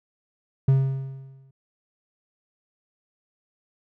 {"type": "tone with exponential decay", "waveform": "triangle", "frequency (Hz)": 134.4, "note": "C3", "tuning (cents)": 47, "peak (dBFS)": -11, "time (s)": [0.68, 1.51], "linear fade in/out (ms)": 5, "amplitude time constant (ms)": 180, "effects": []}